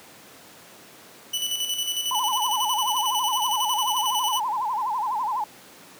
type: tone with tremolo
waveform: sawtooth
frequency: 2972 Hz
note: F#7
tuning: 7 cents sharp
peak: -20 dBFS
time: 1.33-4.4 s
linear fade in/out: 10 ms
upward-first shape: square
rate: 11 Hz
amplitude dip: 50%
type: tone with vibrato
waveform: sine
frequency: 932.3 Hz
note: A#5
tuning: in tune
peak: -23 dBFS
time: 2.11-5.44 s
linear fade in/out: 2 ms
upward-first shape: sine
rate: 12 Hz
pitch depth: 200 cents each way
effects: pink hiss -47 dBFS RMS until 5.99 s + high-pass 200 Hz 12 dB/octave